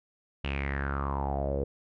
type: tone with low-pass filter sweep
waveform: sawtooth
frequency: 69.3 Hz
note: C#2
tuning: in tune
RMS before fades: -31 dBFS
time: 0.44-1.64 s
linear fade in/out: 5 ms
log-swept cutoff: 2900 to 470 Hz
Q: 7.1
effects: none